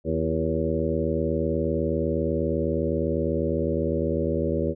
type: harmonic tone with a mistuned harmonic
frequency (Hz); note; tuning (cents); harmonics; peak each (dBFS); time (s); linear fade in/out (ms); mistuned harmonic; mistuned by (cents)
79.9; D#2; +47; 1 / 2 / 3 / 4 / 5 / 6 / 7; -30 / -30 / -30 / -30 / -30 / -30 / -30; 0.04-4.75; 50; 4; +63
effects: none